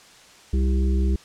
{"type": "harmonic tone", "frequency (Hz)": 65.41, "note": "C2", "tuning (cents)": 0, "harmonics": [1, 3, 5, 6], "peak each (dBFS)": [-18, -28, -32, -34], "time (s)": [0.53, 1.16], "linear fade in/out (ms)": 5, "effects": ["white hiss -49 dBFS RMS until 1.24 s", "low-pass 7000 Hz 12 dB/octave"]}